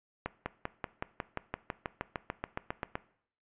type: accelerating click train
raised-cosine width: 0.5 ms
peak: -18 dBFS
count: 18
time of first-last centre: 0.26-2.954 s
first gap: 200 ms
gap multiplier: 0.97
effects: noise-tail reverb RT60 0.6 s tail -18 dB re dry + resampled to 8000 Hz